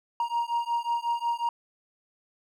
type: beating tone pair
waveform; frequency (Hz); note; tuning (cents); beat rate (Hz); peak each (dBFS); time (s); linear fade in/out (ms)
triangle; 938 / 943.5; A#5 / A#5; +11 / +21; 5.5; -27; 0.2-1.49; 2
effects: none